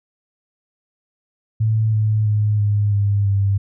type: tone with pitch steps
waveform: sine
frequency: 110 / 107.74 / 105.52 / 103.35 / 101.22 / 99.14 Hz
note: A2 / A2 / G#2 / G#2 / G#2 / G2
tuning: 0 / -36 / +28 / -8 / -44 / +20 cents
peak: -14 dBFS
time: 1.6-3.58 s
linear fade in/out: 10 ms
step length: 330 ms
effects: none